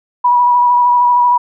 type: tone with vibrato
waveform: sine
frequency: 974 Hz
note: B5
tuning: 24 cents flat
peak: -7 dBFS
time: 0.24-1.38 s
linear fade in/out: 10 ms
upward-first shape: square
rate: 13 Hz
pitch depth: 17 cents each way
effects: none